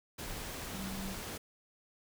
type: tone in noise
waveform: sine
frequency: 192.8 Hz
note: G3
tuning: 28 cents flat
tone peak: -40 dBFS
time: 0.74-1.14 s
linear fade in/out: 10 ms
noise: pink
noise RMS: -42 dBFS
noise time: 0.18-1.38 s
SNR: -1 dB
effects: none